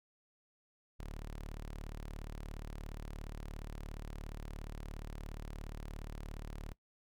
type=tone; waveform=sawtooth; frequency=37.1 Hz; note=D1; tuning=18 cents sharp; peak=-39 dBFS; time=0.99-6.73 s; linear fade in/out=10 ms; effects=noise-tail reverb RT60 0.1 s tail -20 dB re dry